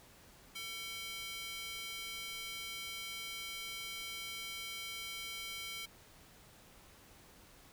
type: tone with high-pass filter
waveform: square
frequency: 450 Hz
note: A4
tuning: 39 cents sharp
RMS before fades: -44 dBFS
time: 0.55-5.86 s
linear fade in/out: 10 ms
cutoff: 2700 Hz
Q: 2.1
effects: pink hiss -60 dBFS RMS until 7.72 s